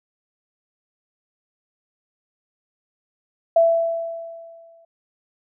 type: tone with exponential decay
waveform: sine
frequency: 666 Hz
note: E5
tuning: 18 cents sharp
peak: -10 dBFS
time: 3.56-4.85 s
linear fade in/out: 5 ms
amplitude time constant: 280 ms
effects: none